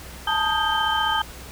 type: tone cluster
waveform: sine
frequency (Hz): 864 / 899 / 1248 / 1590 / 3110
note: A5 / A5 / D#6 / G6 / G7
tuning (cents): -32 / +37 / +5 / +24 / -14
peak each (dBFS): -26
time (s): 0.27-1.22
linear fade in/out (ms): 5
effects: added 63 Hz sine -41 dBFS peak until 1.51 s + pink hiss -41 dBFS RMS until 1.51 s